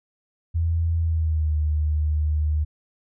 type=tone with pitch glide; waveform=sine; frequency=83 to 76.11 Hz; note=E2 to D#2; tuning=+12 to -38 cents; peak=-19 dBFS; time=0.54-2.65 s; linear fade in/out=20 ms; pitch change=-150 cents; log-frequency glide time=0.99-1.56 s; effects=none